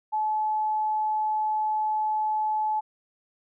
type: tone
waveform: sine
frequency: 860 Hz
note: A5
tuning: 40 cents flat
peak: -23 dBFS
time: 0.12-2.81 s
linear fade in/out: 20 ms
effects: none